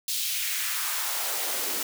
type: noise with high-pass filter sweep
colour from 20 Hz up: white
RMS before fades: -29 dBFS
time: 0.08-1.83 s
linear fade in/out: 2 ms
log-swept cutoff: 3900 to 270 Hz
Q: 1.6
effects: none